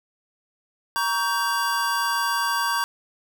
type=chord; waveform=square; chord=G diminished; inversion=first; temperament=just; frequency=940.8 / 1128.9 / 1568 Hz; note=Bb5 / Db6 / G6; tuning=+16 / +31 / 0 cents; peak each=-27 dBFS; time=0.96-2.84 s; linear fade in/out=0 ms; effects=none